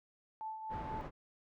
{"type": "tone with tremolo", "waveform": "sine", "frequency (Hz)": 876, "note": "A5", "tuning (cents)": -8, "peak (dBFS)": -38, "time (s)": [0.41, 1.01], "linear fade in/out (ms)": 0, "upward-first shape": "triangle", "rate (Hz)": 4.1, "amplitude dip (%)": 55}
{"type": "low-pass noise", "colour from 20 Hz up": "pink", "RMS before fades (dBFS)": -44, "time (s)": [0.69, 1.11], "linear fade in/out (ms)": 50, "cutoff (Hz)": 1300, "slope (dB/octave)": 12}
{"effects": []}